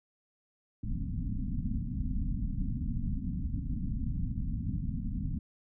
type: low-pass noise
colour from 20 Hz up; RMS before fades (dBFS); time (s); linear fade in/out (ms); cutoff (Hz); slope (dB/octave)
pink; -33; 0.83-5.39; 5; 270; 96
effects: none